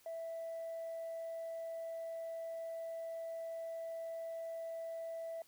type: tone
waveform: sine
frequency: 659.3 Hz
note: E5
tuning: in tune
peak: -39 dBFS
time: 0.06-5.42 s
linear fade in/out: 2 ms
effects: tanh soft clip ceiling -38 dBFS + white hiss -67 dBFS RMS until 5.47 s